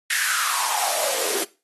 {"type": "noise with high-pass filter sweep", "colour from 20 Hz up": "white", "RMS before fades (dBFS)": -23, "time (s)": [0.1, 1.44], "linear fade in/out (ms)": 5, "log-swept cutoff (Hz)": [1900, 360], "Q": 6.8, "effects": ["noise-tail reverb RT60 0.3 s tail -19 dB re dry", "AAC 32 kbps"]}